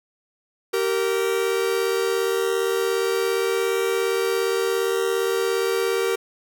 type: tone pair together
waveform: 45% pulse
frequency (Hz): 386.9 / 464.2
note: G4 / A#4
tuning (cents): -23 / -7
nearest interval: minor third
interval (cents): 316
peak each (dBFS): -23 / -23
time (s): 0.73-6.16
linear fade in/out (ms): 10
effects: none